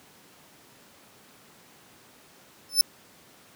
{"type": "tone with exponential growth", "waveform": "sawtooth", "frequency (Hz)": 5274, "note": "E8", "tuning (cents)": 0, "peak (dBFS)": -9, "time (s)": [2.69, 2.81], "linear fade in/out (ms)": 1, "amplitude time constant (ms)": 25, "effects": ["pink hiss -54 dBFS RMS until 3.55 s", "high-pass 150 Hz 12 dB/octave"]}